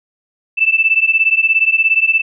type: beating tone pair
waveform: sine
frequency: 2637 / 2654 Hz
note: E7 / E7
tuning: 0 / +11 cents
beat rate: 17 Hz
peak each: -13 dBFS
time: 0.57-2.22 s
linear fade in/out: 20 ms
effects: none

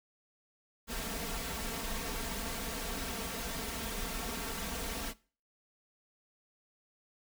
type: noise with comb filter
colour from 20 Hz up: pink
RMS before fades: -38 dBFS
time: 0.87-5.14 s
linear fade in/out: 50 ms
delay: 4.4 ms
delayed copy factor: +0.9
effects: noise-tail reverb RT60 0.4 s tail -21 dB re dry

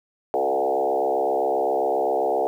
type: tone with frequency modulation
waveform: sine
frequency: 587.3 Hz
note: D5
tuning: in tune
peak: -19 dBFS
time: 0.34-2.47 s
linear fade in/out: 0 ms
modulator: 67.6 Hz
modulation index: 3.2
effects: 9-bit

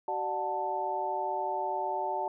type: tone cluster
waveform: sine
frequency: 378.1 / 594 / 732 / 883 Hz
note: F#4 / D5 / F#5 / A5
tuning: +38 / +20 / -19 / +6 cents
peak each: -38 / -37 / -35 / -32 dBFS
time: 0.08-2.28 s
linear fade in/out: 2 ms
effects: none

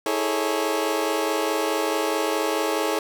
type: chord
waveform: 25% pulse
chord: A major seventh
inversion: second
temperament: equal with one note detuned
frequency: 323.4 / 415.3 / 440 / 554.4 Hz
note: E4 / G#4 / A4 / C#5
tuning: -33 / 0 / 0 / 0 cents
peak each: -24 dBFS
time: 0.06-2.99 s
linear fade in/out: 2 ms
effects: none

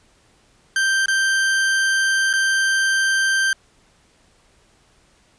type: tone with dropouts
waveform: 40% pulse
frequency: 1568 Hz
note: G6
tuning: in tune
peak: -15 dBFS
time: 0.76-3.53 s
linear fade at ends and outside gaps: 2 ms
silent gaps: 1.059-1.082 / 2.33-2.336 s
effects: pink hiss -57 dBFS RMS until 5.38 s + resampled to 22050 Hz

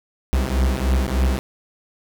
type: beating tone pair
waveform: 45% pulse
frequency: 63.3 / 66.6 Hz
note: B1 / C2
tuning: +43 / +31 cents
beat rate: 3.3 Hz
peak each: -20 dBFS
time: 0.33-1.39 s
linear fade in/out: 0 ms
effects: none

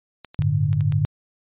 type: clicks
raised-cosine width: 0.2 ms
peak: -20 / -25 / -18 / -22 / -23 / -19 dBFS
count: 6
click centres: 0.247 / 0.345 / 0.421 / 0.73 / 0.808 / 0.923 s
type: chord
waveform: sine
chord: G suspended second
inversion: none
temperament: just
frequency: 98 / 110.25 / 147 Hz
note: G2 / A2 / D3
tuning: 0 / +4 / +2 cents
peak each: -23 / -23 / -20 dBFS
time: 0.39-1.05 s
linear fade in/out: 0 ms
effects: resampled to 8000 Hz

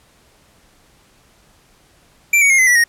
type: tone with pitch steps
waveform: square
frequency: 2349 / 2243 / 2142 / 2045 / 1952.6 / 1864.4 Hz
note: D7 / C#7 / C7 / C7 / B6 / A#6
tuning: 0 / +20 / +40 / -40 / -20 / 0 cents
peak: -10 dBFS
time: 2.33-2.84 s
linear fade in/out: 5 ms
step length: 85 ms
effects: pink hiss -53 dBFS RMS until 2.88 s + low-pass 12000 Hz 12 dB/octave

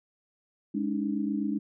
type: chord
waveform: sine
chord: Ab suspended fourth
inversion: none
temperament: equal with one note detuned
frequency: 207.7 / 283.2 / 311.1 Hz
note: Ab3 / Db4 / Eb4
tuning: 0 / +37 / 0 cents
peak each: -30 / -31 / -33 dBFS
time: 0.74-1.59 s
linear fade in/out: 10 ms
effects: none

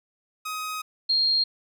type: tone pair in turn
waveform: sawtooth / sine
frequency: 1259 / 4225 Hz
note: D#6 / C8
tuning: +20 / +16 cents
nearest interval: octave + major sixth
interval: 2096 cents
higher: second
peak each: -26 / -19 dBFS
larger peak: second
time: 0.45-0.82 / 1.09-1.44 s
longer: first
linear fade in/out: 10 ms
effects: none

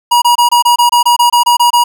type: tone bursts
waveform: square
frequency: 959 Hz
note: A#5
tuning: 49 cents sharp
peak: -6 dBFS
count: 13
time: 0.11-1.84 s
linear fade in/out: 10 ms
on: 110 ms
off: 25 ms
effects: none

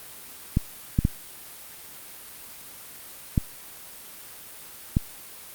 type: clicks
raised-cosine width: 5 ms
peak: -7 dBFS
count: 5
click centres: 0.571 / 0.989 / 1.051 / 3.378 / 4.969 s
effects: white hiss -43 dBFS RMS until 5.54 s + Opus 32 kbps

